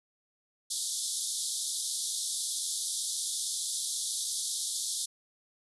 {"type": "band-pass noise", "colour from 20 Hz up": "white", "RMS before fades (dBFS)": -34, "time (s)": [0.7, 5.06], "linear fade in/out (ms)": 10, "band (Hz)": [3400, 11000], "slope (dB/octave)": 96, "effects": []}